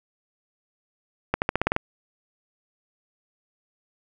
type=accelerating click train; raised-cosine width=0.5 ms; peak=-6 dBFS; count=8; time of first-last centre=1.34-1.764 s; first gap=79 ms; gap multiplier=0.91; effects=none